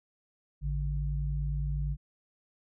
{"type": "tone pair together", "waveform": "sine", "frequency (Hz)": [54.06, 144.5], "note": ["A1", "D3"], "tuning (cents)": [-30, -28], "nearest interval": "octave + perfect fourth", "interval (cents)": 1702, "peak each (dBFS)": [-30, -33], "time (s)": [0.61, 1.97], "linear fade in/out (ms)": 50, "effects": []}